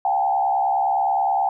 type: tone with frequency modulation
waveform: sine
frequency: 790 Hz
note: G5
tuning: 13 cents sharp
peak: -17 dBFS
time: 0.05-1.49 s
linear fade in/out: 2 ms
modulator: 69.6 Hz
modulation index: 1.1
effects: none